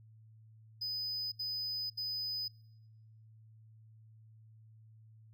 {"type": "tone bursts", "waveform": "triangle", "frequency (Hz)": 5000, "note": "D#8", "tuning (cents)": 8, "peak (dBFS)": -34, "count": 3, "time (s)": [0.81, 2.482], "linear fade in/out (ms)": 10, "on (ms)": 510, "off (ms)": 71, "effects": ["noise-tail reverb RT60 1.0 s tail -24 dB re dry", "added 110 Hz sine -56 dBFS peak until 5.33 s"]}